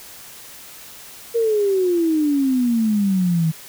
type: exponential sweep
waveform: sine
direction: down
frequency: 471.2 to 157.2 Hz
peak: -15 dBFS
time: 1.34-3.52 s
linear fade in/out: 20 ms
effects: white hiss -40 dBFS RMS until 3.68 s